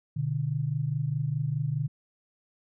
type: tone pair together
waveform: sine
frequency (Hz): 123.47 / 148.31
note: B2 / D3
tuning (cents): 0 / +17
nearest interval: minor third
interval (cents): 317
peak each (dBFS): -30 / -28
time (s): 0.16-1.88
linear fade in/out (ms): 10
effects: none